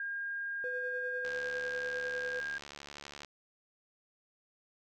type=tone; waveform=sine; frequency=1614 Hz; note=G#6; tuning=50 cents flat; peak=-35 dBFS; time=0-2.58 s; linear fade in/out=2 ms
type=tone with tremolo; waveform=triangle; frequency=499.8 Hz; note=B4; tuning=21 cents sharp; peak=-35 dBFS; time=0.64-2.4 s; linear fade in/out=0 ms; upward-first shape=sine; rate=10 Hz; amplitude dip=45%
type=click train; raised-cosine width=0.2 ms; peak=-28 dBFS; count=145; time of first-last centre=1.25-3.247 s; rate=72.1 Hz
effects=none